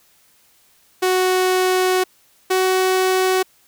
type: tone pair in turn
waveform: sawtooth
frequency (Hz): 370 / 373.9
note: F#4 / F#4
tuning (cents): 0 / +18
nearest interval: unison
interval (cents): 18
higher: second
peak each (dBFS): -11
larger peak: neither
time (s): 1.02-2.04 / 2.5-3.43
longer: first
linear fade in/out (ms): 10
effects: white hiss -56 dBFS RMS until 3.67 s